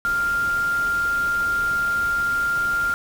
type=tone in noise; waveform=sine; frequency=1396.9 Hz; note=F6; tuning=in tune; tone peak=-19 dBFS; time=0.05-2.94 s; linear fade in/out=0 ms; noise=pink; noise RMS=-36 dBFS; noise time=0.05-2.94 s; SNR=+14 dB; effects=none